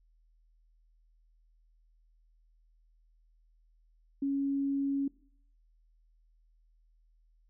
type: tone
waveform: sine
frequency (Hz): 277.2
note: C#4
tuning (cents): 0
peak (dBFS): -28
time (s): 4.22-5.08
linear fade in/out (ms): 5
effects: noise-tail reverb RT60 0.6 s tail -22 dB re dry + added 40 Hz sine -63 dBFS peak until 7.49 s